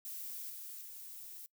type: noise with level steps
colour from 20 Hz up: violet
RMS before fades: -44 / -47 / -49 dBFS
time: 0.05-1.46 s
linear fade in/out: 0 ms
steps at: 0.5 / 0.81 s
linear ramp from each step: 2 ms
effects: noise-tail reverb RT60 0.1 s tail -23 dB re dry